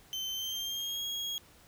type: tone with pitch glide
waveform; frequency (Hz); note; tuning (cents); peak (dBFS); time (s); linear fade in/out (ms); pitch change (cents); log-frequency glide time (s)
35% pulse; 3088 to 3291; G7 to G#7; -27 to -16; -32; 0.13-1.38; 0; +111; 0.32-1.03
effects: pink hiss -59 dBFS RMS until 1.67 s